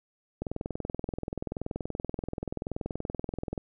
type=click train; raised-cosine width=2 ms; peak=-19 dBFS; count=67; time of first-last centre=0.42-3.578 s; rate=20.9 Hz; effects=none